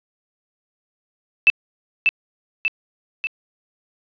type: tone with echo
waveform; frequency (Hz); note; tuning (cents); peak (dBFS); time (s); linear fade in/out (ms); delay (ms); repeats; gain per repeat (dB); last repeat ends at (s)
sine; 2639; E7; +1; -8; 1.47-1.5; 0; 590; 3; -4; 3.27
effects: resampled to 11025 Hz + 8-bit